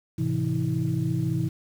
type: tone cluster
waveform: sine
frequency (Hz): 108.6 / 132.3 / 166.5 / 322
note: A2 / C3 / E3 / E4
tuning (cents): -22 / +20 / +18 / -41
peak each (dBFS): -30 / -26 / -27 / -31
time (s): 0.18-1.49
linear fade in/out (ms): 10
effects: tanh soft clip ceiling -14 dBFS + 8-bit

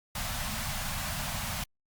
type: band-stop noise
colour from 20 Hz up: pink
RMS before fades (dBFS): -34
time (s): 0.15-1.64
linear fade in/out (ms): 5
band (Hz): 230 to 610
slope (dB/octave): 48
effects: Opus 48 kbps

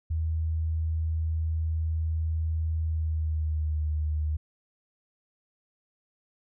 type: tone with pitch glide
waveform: sine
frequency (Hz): 80.1 to 76.53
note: E2 to D#2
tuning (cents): -49 to -28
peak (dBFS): -25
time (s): 0.1-4.37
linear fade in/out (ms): 10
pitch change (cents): -79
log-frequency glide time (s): 2.84-3.83
effects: none

